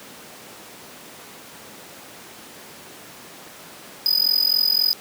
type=tone with amplitude modulation; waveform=square; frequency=4978 Hz; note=D#8; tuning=in tune; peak=-13 dBFS; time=4.06-4.93 s; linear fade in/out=0 ms; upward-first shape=sine; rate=43.8 Hz; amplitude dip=95%; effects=pink hiss -41 dBFS RMS until 5 s + high-pass 200 Hz 12 dB/octave